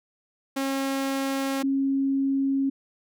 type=tone pair in turn; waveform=sawtooth / sine; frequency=271.3 / 272.4 Hz; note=C#4 / C#4; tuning=-37 / -30 cents; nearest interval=unison; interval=7 cents; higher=second; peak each=-21 dBFS; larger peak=neither; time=0.56-1.63 / 1.63-2.7 s; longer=neither; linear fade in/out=10 ms; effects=none